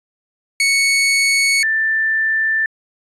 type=tone pair in turn; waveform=sawtooth / sine; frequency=2217 / 1773.2 Hz; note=C#7 / A6; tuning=0 / +13 cents; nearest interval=major third; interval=387 cents; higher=first; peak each=-9 / -14 dBFS; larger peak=first; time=0.6-1.63 / 1.63-2.66 s; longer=neither; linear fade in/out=2 ms; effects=resampled to 24000 Hz